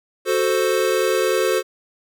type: chord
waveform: square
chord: F# diminished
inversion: none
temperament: equal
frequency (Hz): 370 / 440 / 523.3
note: F#4 / A4 / C5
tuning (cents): 0 / 0 / 0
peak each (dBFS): -22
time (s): 0.25-1.63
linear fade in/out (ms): 50
effects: none